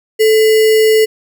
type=tone with sample-and-hold; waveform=sine; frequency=437 Hz; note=A4; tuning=12 cents flat; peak=-6 dBFS; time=0.19-1.06 s; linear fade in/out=20 ms; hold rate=2450 Hz; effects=none